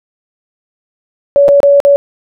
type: tone with dropouts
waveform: sine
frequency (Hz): 566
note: C#5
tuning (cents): +36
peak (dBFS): -3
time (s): 1.36-1.96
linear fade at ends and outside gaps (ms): 0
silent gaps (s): 1.482-1.488 / 1.603-1.631 / 1.802-1.85
effects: none